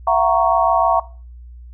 sine chord, F# dominant seventh, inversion third, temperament equal with one note detuned, 673.5 / 740 / 932.3 / 1108.7 Hz, E5 / F#5 / A#5 / C#6, +37 / 0 / 0 / 0 cents, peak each -18 dBFS, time 0.07-1 s, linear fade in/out 5 ms, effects noise-tail reverb RT60 0.4 s tail -20 dB re dry + added 60 Hz sine -35 dBFS peak until 1.73 s

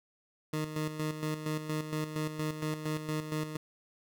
20% pulse tone with tremolo, 154.4 Hz, D#3, 13 cents flat, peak -26 dBFS, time 0.53-3.57 s, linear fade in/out 5 ms, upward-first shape square, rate 4.3 Hz, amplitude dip 60%, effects none

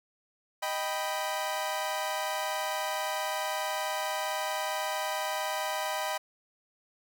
sawtooth chord, Eb augmented, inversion none, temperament equal, 622.3 / 784 / 987.8 Hz, Eb5 / G5 / B5, 0 / 0 / 0 cents, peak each -31 dBFS, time 0.62-6.18 s, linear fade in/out 10 ms, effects none

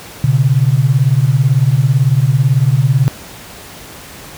sine beating tone pair, 123.47 / 141.47 Hz, B2 / C#3, 0 / +36 cents, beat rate 18 Hz, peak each -11 dBFS, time 0.24-3.08 s, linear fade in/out 0 ms, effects pink hiss -33 dBFS RMS until 4.37 s + high-pass 60 Hz 12 dB/octave

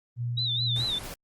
sine tone with tremolo, 119.9 Hz, A#2, 49 cents sharp, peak -27 dBFS, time 0.16-0.87 s, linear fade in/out 50 ms, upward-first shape sine, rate 2.2 Hz, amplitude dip 45%
sine tone with vibrato, 3772 Hz, A#7, 20 cents sharp, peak -26 dBFS, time 0.37-0.99 s, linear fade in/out 10 ms, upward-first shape sine, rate 4.7 Hz, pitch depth 120 cents each way
pink noise, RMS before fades -39 dBFS, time 0.76-1.14 s, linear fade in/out 0 ms
effects Opus 32 kbps

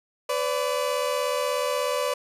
30% pulse tone pair together, 502.4 / 579 Hz, B4 / D5, +30 / -25 cents, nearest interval major second, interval 245 cents, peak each -24 dBFS, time 0.29-2.14 s, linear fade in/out 5 ms, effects resampled to 32000 Hz

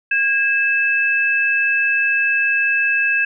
sine tone pair together, 1633 / 2619 Hz, G#6 / E7, -30 / -12 cents, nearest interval minor sixth, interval 818 cents, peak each -17 dBFS, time 0.11-3.25 s, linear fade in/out 5 ms, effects none

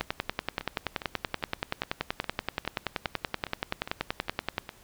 two click trains, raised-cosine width 0.3 ms, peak -20 / -11 dBFS, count 11 / 49, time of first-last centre 0.61-4.692 / 0.01-4.581 s, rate 2.45 / 10.5 Hz, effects pink hiss -56 dBFS RMS until 4.83 s

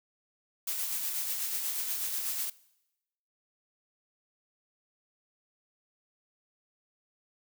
blue noise with tremolo, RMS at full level -32 dBFS, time 0.67-2.5 s, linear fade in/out 5 ms, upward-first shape sine, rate 8.2 Hz, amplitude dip 35%, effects noise-tail reverb RT60 0.9 s tail -21 dB re dry

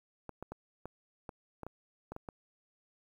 clicks, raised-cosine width 1 ms, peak -28 dBFS, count 10, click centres 0.293 / 0.426 / 0.52 / 0.856 / 1.292 / 1.633 / 1.666 / 2.12 / 2.164 / 2.288 s, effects 10-bit

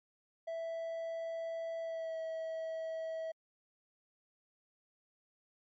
triangle tone with pitch glide, 659.3 to 646.9 Hz, E5 to E5, 0 to -33 cents, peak -35 dBFS, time 0.47-3.32 s, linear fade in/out 10 ms, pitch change -33 cents, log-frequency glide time 1.81-2.18 s, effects MP3 32 kbps

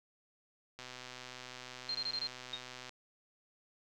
click train, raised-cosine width 0.2 ms, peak -29 dBFS, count 266, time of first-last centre 0.79-2.893 s, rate 126 Hz
sine tone bursts, 4186 Hz, C8, in tune, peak -34 dBFS, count 5, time 1.89-2.271 s, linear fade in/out 2 ms, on 57 ms, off 24 ms
sine tone with exponential decay, 3729 Hz, A#7, in tune, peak -34 dBFS, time 2.53-2.65 s, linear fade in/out 5 ms, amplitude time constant 24 ms
effects none

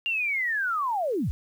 sine linear sweep, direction down, 2818 to 49.04 Hz, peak -24 dBFS, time 0.06-1.31 s, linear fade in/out 0 ms, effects 9-bit

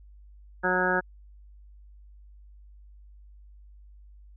harmonic tone, 182.8 Hz, F#3, 21 cents flat, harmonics 1 / 2 / 3 / 4 / 5 / 7 / 8 / 9, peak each -33 / -30 / -31 / -33 / -31 / -33 / -29 / -28 dBFS, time 0.63-1.01 s, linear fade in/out 20 ms, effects added 50 Hz sine -48 dBFS peak until 4.36 s

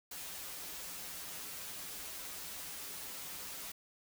white noise with comb filter, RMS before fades -45 dBFS, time 0.11-3.72 s, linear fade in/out 5 ms, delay 8.6 ms, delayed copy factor -0.8, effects none

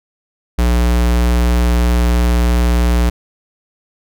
square tone, 59.8 Hz, A#1, 45 cents sharp, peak -11 dBFS, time 0.58-3.1 s, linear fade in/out 10 ms, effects none

